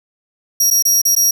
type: tone with dropouts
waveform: sawtooth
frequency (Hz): 5670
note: F8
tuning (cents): +25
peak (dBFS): -8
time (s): 0.6-1.31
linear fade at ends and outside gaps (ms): 5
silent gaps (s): 0.703-0.71 / 0.825-0.852 / 1.017-1.052 / 1.152-1.164
effects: none